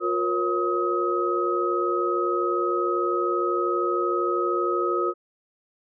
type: tone cluster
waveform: sine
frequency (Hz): 355.7 / 473.2 / 546 / 1267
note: F4 / A#4 / C#5 / D#6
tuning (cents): +32 / +26 / -26 / +31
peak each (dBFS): -25 / -29 / -32 / -25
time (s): 0-5.14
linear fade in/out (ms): 50
effects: none